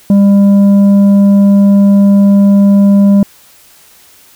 sine tone with tanh clipping, 199.8 Hz, G3, 33 cents sharp, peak -4 dBFS, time 0.1-3.23 s, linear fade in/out 2 ms, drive 6 dB, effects white hiss -42 dBFS RMS until 4.35 s

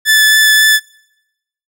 sawtooth tone with vibrato, 1742 Hz, A6, 18 cents flat, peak -3 dBFS, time 0.05-0.8 s, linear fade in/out 50 ms, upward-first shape triangle, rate 3.7 Hz, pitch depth 9 cents each way, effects noise-tail reverb RT60 0.9 s tail -26 dB re dry

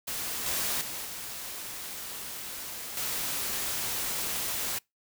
white noise with level steps, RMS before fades -34 / -30 / -37 / -39 / -32 dBFS, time 0.07-4.79 s, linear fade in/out 10 ms, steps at 0.46 / 0.81 / 1.05 / 2.97 s, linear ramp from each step 2 ms, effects noise-tail reverb RT60 0.2 s tail -26 dB re dry

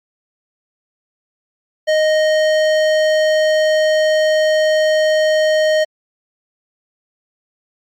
sine tone with hard clipping, 621 Hz, D#5, 3 cents flat, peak -13 dBFS, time 1.87-5.85 s, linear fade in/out 20 ms, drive 15 dB, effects MP3 64 kbps

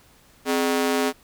sawtooth ring-modulated tone, 341.3 Hz, F4, 40 cents flat, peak -13 dBFS, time 0.45-1.13 s, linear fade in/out 50 ms, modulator 79.9 Hz, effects pink hiss -55 dBFS RMS until 1.23 s

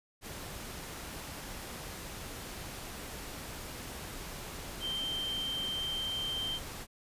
sine tone in noise, 3136 Hz, G7, in tune, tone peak -33 dBFS, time 4.8-6.6 s, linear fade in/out 50 ms, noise pink, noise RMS -43 dBFS, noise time 0.21-6.87 s, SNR +7 dB, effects resampled to 32000 Hz

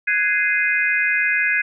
sine chord, Ab dominant seventh, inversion third, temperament just, 1495.1 / 1661.2 / 2077 / 2492 Hz, Gb6 / Ab6 / C7 / Eb7, +18 / 0 / -13 / +2 cents, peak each -26 / -20 / -21 / -22 dBFS, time 0.07-1.62 s, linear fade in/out 10 ms, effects none

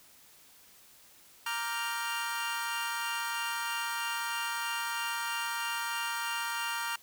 25% pulse chord, G minor seventh, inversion first, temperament equal, 932.3 / 1174.7 / 1396.9 / 1568 Hz, Bb5 / D6 / F6 / G6, 0 / 0 / 0 / 0 cents, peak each -32 / -37 / -33 / -38 dBFS, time 1.46-6.96 s, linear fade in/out 5 ms, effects white hiss -58 dBFS RMS until 7.02 s

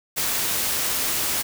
white noise, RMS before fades -24 dBFS, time 0.16-1.43 s, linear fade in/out 20 ms, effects none

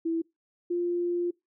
sine tone pair in turn, 329.6 / 349.2 Hz, E4 / F4, 0 / 0 cents, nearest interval minor second, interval 100 cents, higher second, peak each -25 dBFS, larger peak neither, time 0.05-0.22 / 0.7-1.31 s, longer second, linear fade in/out 10 ms, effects noise-tail reverb RT60 0.2 s tail -24 dB re dry

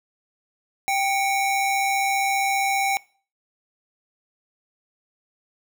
square tone pair together, 785 / 2220 Hz, G5 / C#7, +2 / +2 cents, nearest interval octave + tritone, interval 1800 cents, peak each -22 / -27 dBFS, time 0.88-2.97 s, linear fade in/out 0 ms, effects noise-tail reverb RT60 0.4 s tail -22 dB re dry

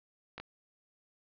clicks, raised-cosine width 0.3 ms, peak -26 dBFS, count 2, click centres 0.38 / 0.4 s, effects resampled to 11025 Hz + 11-bit

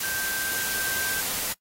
sine tone in noise, 1568 Hz, G6, in tune, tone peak -29 dBFS, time 0.03-1.21 s, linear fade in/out 5 ms, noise white, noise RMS -29 dBFS, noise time 0-1.53 s, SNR -3 dB, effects noise-tail reverb RT60 0.1 s tail -19 dB re dry + AAC 48 kbps

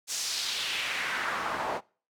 pink noise with band-pass filter sweep, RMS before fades -32 dBFS, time 0.07-1.81 s, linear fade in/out 50 ms, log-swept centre 6900 to 740 Hz, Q 1.8, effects noise-tail reverb RT60 0.4 s tail -24 dB re dry

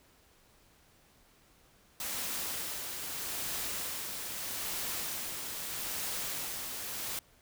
white noise with tremolo, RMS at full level -36 dBFS, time 2-7.19 s, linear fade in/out 2 ms, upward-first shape sine, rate 0.79 Hz, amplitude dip 35%, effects pink hiss -64 dBFS RMS until 7.41 s

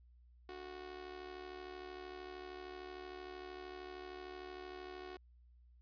sawtooth tone with amplitude modulation, 367.6 Hz, F#4, 11 cents flat, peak -40 dBFS, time 0.49-5.17 s, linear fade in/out 2 ms, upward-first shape sine, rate 73.1 Hz, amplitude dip 70%, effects added 60 Hz sine -61 dBFS peak until 5.81 s + resampled to 11025 Hz

